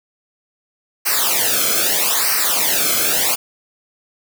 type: noise with flanger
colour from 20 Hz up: white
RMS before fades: -17 dBFS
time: 1.05-3.36 s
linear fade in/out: 20 ms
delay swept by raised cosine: 0.28 to 1.09 ms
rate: 0.79 Hz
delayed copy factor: -0.9
effects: none